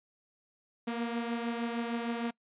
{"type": "beating tone pair", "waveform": "sawtooth", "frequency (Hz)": [233.1, 239.6], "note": ["A#3", "A#3"], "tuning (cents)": [0, 48], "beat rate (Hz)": 6.5, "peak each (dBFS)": [-29, -35], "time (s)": [0.87, 2.31], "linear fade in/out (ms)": 10, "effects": ["noise-tail reverb RT60 0.1 s tail -24 dB re dry", "resampled to 8000 Hz"]}